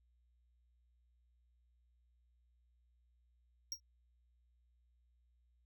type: tone with exponential decay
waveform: square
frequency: 5610 Hz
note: F8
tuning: 7 cents sharp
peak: -35 dBFS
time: 3.72-3.8 s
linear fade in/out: 1 ms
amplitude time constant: 17 ms
effects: added 60 Hz sine -70 dBFS peak until 5.65 s